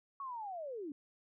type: linear sweep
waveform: sine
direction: down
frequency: 1128 to 269.1 Hz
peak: -40 dBFS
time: 0.2-0.92 s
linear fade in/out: 2 ms
effects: none